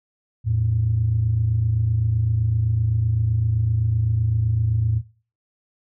sine tone pair together, 84.7 / 112.51 Hz, E2 / A2, +48 / +39 cents, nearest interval perfect fourth, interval 491 cents, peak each -24 / -18 dBFS, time 0.44-5.02 s, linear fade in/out 50 ms, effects noise-tail reverb RT60 0.4 s tail -19 dB re dry + tanh soft clip ceiling -10 dBFS

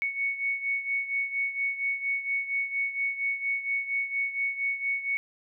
sine beating tone pair, 2219 / 2223.3 Hz, C#7 / C#7, +1 / +5 cents, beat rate 4.3 Hz, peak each -28 / -33 dBFS, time 0.02-5.17 s, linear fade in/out 0 ms, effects none

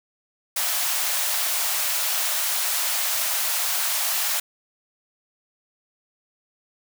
white high-pass noise, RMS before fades -24 dBFS, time 0.56-4.4 s, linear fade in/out 5 ms, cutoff 590 Hz, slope 48 dB/octave, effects none

